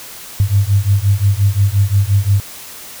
sine beating tone pair, 97.2 / 102.9 Hz, G2 / G#2, -14 / -16 cents, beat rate 5.7 Hz, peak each -13 dBFS, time 0.4-2.4 s, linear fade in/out 0 ms, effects white hiss -33 dBFS RMS until 3 s

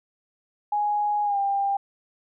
sine tone with pitch glide, 831 to 795.8 Hz, G#5 to G5, +1 to +26 cents, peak -21 dBFS, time 0.72-1.77 s, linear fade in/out 5 ms, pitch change -75 cents, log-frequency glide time 1.24-1.38 s, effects none

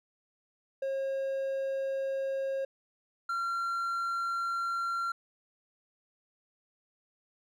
triangle tone pair in turn, 540 / 1372.2 Hz, C#5 / F6, -45 / -31 cents, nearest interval octave + major third, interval 1614 cents, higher second, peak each -28 dBFS, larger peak neither, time 0.82-2.65 / 3.29-5.12 s, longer neither, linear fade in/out 5 ms, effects none

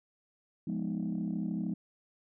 sine chord, F half-diminished seventh, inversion none, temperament equal, 174.61 / 207.7 / 246.9 / 311.1 Hz, F3 / Ab3 / Cb4 / Eb4, 0 / 0 / 0 / 0 cents, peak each -35 / -34 / -38 / -39 dBFS, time 0.67-1.74 s, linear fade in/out 5 ms, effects tanh soft clip ceiling -25 dBFS

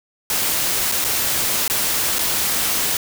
white noise with dropouts, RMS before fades -20 dBFS, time 0.3-2.97 s, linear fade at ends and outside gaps 1 ms, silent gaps 0.916-0.921 / 1.042-1.047 / 1.679-1.699 / 2.185-2.191 s, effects none

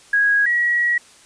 sine tone pair in turn, 1651 / 1915.5 Hz, G#6 / A#6, -11 / +47 cents, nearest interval minor third, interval 258 cents, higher second, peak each -13 / -15 dBFS, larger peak first, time 0.13-0.46 / 0.46-0.98 s, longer second, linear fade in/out 5 ms, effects white hiss -48 dBFS RMS until 1.25 s + resampled to 22050 Hz

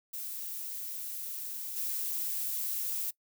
violet noise with level steps, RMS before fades -39 / -34 dBFS, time 0.13-3.11 s, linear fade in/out 10 ms, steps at 1.76 s, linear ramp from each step 10 ms, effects noise-tail reverb RT60 0.1 s tail -22 dB re dry

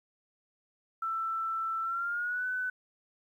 sine tone with pitch glide, 1331 to 1502.7 Hz, E6 to F#6, +16 to +26 cents, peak -30 dBFS, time 1.02-2.7 s, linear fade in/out 5 ms, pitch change +210 cents, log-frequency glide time 1.82-2.46 s, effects 11-bit

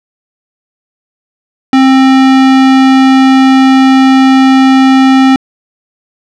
square tone, 264.7 Hz, C4, 20 cents sharp, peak -3 dBFS, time 1.73-5.36 s, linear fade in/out 2 ms, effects low-pass 4000 Hz 12 dB/octave

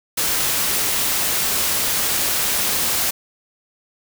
white noise, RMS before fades -20 dBFS, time 0.17-3.11 s, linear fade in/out 10 ms, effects none

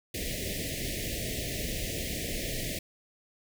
pink band-stop noise, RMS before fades -34 dBFS, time 0.14-2.79 s, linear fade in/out 5 ms, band 680 to 1800 Hz, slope 96 dB/octave, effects none

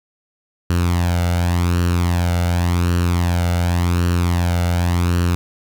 sawtooth tone with flanger, 87.31 Hz, F2, in tune, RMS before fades -17 dBFS, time 0.7-5.35 s, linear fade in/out 0 ms, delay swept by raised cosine 0.69 to 1.42 ms, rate 0.89 Hz, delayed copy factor +0.6, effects none

